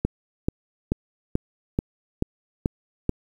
click train, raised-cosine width 3 ms, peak -8 dBFS, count 8, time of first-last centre 0.05-3.093 s, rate 2.3 Hz, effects 8-bit

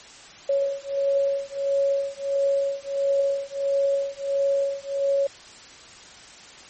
sine beating tone pair, 554.4 / 555.9 Hz, C#5 / C#5, 0 / +5 cents, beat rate 1.5 Hz, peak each -24 dBFS, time 0.49-5.27 s, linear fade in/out 5 ms, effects white hiss -45 dBFS RMS until 6.69 s + MP3 32 kbps

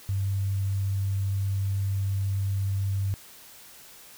sine tone, 98 Hz, G2, in tune, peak -24 dBFS, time 0.09-3.14 s, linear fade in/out 0 ms, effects white hiss -49 dBFS RMS until 4.17 s

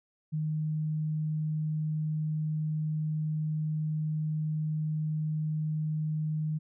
sine tone, 154.6 Hz, D#3, 11 cents flat, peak -28 dBFS, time 0.32-6.59 s, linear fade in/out 20 ms, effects none

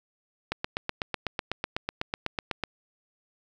click train, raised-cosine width 0.3 ms, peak -12 dBFS, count 18, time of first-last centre 0.52-2.637 s, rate 8.03 Hz, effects 9-bit

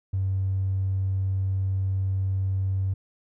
triangle tone, 95.7 Hz, G2, 41 cents flat, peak -19 dBFS, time 0.13-2.94 s, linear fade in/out 10 ms, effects tanh soft clip ceiling -20 dBFS

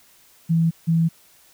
sine tone pair in turn, 164.8 / 164.8 Hz, E3 / E3, 0 / 0 cents, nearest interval unison, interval 0 cents, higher neither, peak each -15 / -15 dBFS, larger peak neither, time 0.49-0.71 / 0.87-1.09 s, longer neither, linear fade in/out 20 ms, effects white hiss -54 dBFS RMS until 1.53 s

